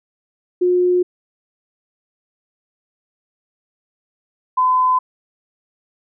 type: tone pair in turn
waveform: sine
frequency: 359.3 / 1016.3 Hz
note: F4 / B5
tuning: +49 / +49 cents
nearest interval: octave + tritone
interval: 1800 cents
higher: second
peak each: -12 dBFS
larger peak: neither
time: 0.61-1.03 / 4.57-4.99 s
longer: neither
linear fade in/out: 10 ms
effects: none